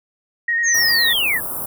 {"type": "tone with vibrato", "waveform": "sine", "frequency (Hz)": 1864.7, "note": "A#6", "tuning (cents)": 0, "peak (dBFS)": -16, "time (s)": [0.48, 1.13], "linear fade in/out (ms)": 5, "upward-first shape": "square", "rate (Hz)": 9.9, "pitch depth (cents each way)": 17}
{"type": "linear sweep", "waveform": "sine", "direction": "down", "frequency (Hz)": [6645, 1600], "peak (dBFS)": -16, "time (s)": [0.63, 1.41], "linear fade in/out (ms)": 50}
{"type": "band-stop noise", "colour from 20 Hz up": "white", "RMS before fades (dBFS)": -26, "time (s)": [0.74, 1.66], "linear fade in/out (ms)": 5, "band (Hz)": [1300, 9700], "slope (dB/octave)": 48}
{"effects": []}